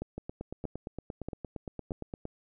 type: two click trains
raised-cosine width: 2 ms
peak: -24 / -22 dBFS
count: 19 / 4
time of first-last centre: 0.18-2.254 / 0.02-1.919 s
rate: 8.68 / 1.58 Hz
effects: none